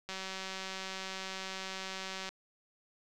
click train, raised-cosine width 0.2 ms, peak -23 dBFS, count 419, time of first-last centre 0.09-2.29 s, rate 190 Hz, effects none

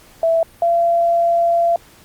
sine tone pair in turn, 659.3 / 681.8 Hz, E5 / F5, 0 / -42 cents, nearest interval minor second, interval 58 cents, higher second, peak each -12 dBFS, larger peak neither, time 0.23-0.43 / 0.62-1.76 s, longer second, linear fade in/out 2 ms, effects pink hiss -47 dBFS RMS until 2.04 s + Opus 48 kbps

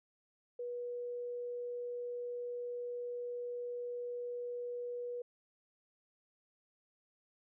sine tone, 485.4 Hz, B4, 30 cents flat, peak -38 dBFS, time 0.59-5.22 s, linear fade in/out 5 ms, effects none

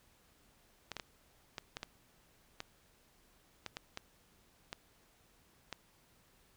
clicks, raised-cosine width 0.2 ms, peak -23 dBFS, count 12, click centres 0.917 / 0.967 / 0.998 / 1.582 / 1.769 / 1.831 / 2.604 / 3.663 / 3.769 / 3.974 / 4.729 / 5.727 s, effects pink hiss -68 dBFS RMS until 6.56 s

